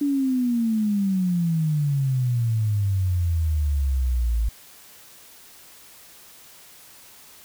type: exponential sweep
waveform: sine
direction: down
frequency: 290.1 to 54 Hz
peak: -19 dBFS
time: 0.01-4.49 s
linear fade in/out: 5 ms
effects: white hiss -48 dBFS RMS until 7.44 s